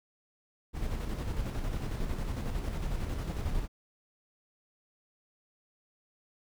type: noise with tremolo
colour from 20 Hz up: brown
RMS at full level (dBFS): -32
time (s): 0.73-3.68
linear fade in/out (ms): 50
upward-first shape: square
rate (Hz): 11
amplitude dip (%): 35
effects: none